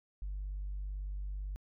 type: tone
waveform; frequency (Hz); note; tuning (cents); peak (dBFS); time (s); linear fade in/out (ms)
sine; 49; G1; 0; -35; 0.22-1.56; 0
effects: tanh soft clip ceiling -33 dBFS